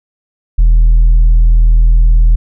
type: tone with tanh clipping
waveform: triangle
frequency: 40.56 Hz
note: E1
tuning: 27 cents flat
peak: -4 dBFS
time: 0.58-2.36 s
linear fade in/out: 10 ms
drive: 7 dB
effects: none